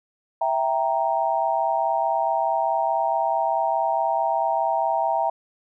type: chord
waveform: sine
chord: E diminished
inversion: none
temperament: equal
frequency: 659.3 / 784 / 932.3 Hz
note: E5 / G5 / Bb5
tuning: 0 / 0 / 0 cents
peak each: -24 dBFS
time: 0.41-5.3 s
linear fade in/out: 5 ms
effects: none